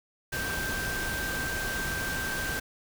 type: tone in noise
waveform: sine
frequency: 1568 Hz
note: G6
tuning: in tune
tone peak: -32 dBFS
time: 0.32-2.6 s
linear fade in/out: 10 ms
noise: pink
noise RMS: -34 dBFS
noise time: 0.32-2.6 s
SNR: -1 dB
effects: none